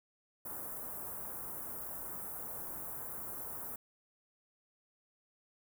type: band-stop noise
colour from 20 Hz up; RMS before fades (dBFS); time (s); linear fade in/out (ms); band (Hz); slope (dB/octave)
white; -43; 0.45-3.76; 5; 1300 to 11000; 24
effects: none